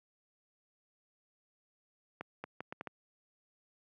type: accelerating click train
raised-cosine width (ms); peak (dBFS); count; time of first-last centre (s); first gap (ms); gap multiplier
0.5; -25; 6; 2.21-2.872; 230; 0.72
effects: high-pass 150 Hz 12 dB/octave